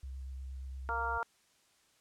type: tone with vibrato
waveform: sine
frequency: 66.1 Hz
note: C2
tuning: 18 cents sharp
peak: -40 dBFS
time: 0.03-1.18 s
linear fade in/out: 5 ms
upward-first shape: square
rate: 8.5 Hz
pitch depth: 15 cents each way
type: harmonic tone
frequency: 231.9 Hz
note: A#3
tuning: 9 cents flat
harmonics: 2 / 3 / 4 / 5 / 6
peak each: -44 / -42 / -36 / -42 / -36 dBFS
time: 0.89-1.23 s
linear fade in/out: 0 ms
effects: white hiss -69 dBFS RMS until 2 s + low-pass 9000 Hz 12 dB/octave